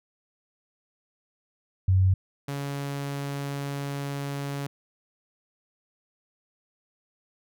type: tone pair in turn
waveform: sine / sawtooth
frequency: 94 / 140.84 Hz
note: F#2 / C#3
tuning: +28 / +28 cents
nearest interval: perfect fifth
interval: 700 cents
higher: second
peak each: -17 / -26 dBFS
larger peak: first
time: 1.88-2.14 / 2.48-4.67 s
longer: second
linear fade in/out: 5 ms
effects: none